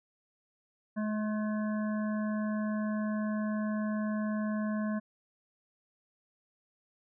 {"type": "harmonic tone with a mistuned harmonic", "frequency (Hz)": 213.2, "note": "G#3", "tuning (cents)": 46, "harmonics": [1, 3, 5, 7, 8], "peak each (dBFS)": [-30, -40, -44, -47, -48], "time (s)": [0.96, 5], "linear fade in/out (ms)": 20, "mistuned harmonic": 7, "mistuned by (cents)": 31, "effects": []}